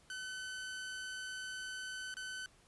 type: tone with dropouts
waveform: sawtooth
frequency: 1516 Hz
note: F#6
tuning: 42 cents sharp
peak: -38 dBFS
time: 0.1-2.46 s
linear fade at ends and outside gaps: 1 ms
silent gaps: 2.141-2.168 s
effects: pink hiss -66 dBFS RMS until 2.67 s + resampled to 24000 Hz